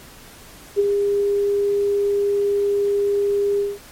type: tone with ADSR envelope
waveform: sine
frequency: 404.4 Hz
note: G#4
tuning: 46 cents flat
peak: -11 dBFS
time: 0.76-3.79 s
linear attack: 34 ms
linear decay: 28 ms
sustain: -5 dB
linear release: 200 ms
effects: pink hiss -43 dBFS RMS until 3.91 s + MP3 64 kbps